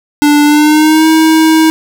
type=tone with pitch glide; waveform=square; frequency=293.7 to 318.4 Hz; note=D4 to D#4; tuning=0 to +40 cents; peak=-5 dBFS; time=0.22-1.7 s; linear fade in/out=0 ms; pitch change=+140 cents; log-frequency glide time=0.44-1.07 s; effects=none